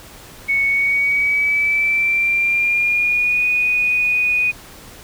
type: tone with pitch glide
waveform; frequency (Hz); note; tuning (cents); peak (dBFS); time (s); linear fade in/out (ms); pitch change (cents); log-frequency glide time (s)
sine; 2217 to 2474; C#7 to D#7; 0 to -10; -14; 0.48-4.52; 20; +190; 0.64-3.47
effects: pink hiss -40 dBFS RMS until 5.03 s